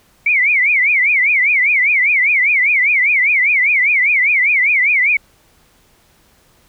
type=tone with vibrato; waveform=sine; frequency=2217 Hz; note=C#7; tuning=in tune; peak=-10 dBFS; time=0.26-5.17 s; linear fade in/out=5 ms; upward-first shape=triangle; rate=5 Hz; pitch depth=230 cents each way; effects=pink hiss -53 dBFS RMS until 6.68 s